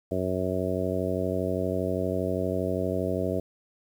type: harmonic tone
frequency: 92.5 Hz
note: F#2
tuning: in tune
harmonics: 1 / 2 / 3 / 4 / 5 / 6 / 7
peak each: -33 / -33 / -33 / -33 / -33 / -33 / -33 dBFS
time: 0.11-3.4 s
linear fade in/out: 5 ms
effects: 9-bit